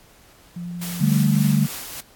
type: tone with vibrato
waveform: sine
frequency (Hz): 174.3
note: F3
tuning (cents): -3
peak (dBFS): -28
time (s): 0.56-1.44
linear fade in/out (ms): 5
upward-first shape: triangle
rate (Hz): 11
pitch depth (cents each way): 10
type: noise with tremolo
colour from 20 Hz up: white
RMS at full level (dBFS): -32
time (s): 0.81-2.01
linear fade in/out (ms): 10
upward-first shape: sine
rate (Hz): 3.5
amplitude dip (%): 35
type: chord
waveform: sine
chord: D suspended fourth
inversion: none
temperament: equal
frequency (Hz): 146.83 / 196 / 220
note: D3 / G3 / A3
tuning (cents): 0 / 0 / 0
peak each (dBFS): -18 / -20 / -21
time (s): 1-1.67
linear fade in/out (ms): 20
effects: pink hiss -52 dBFS RMS until 2.15 s + AAC 64 kbps